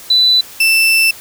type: tone pair in turn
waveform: sine / 35% pulse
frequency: 3987 / 2661 Hz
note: B7 / E7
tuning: +16 / +16 cents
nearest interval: perfect fifth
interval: 700 cents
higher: first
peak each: -7 dBFS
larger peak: neither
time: 0.1-0.41 / 0.6-1.11 s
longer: second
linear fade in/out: 5 ms
effects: white hiss -35 dBFS RMS until 1.2 s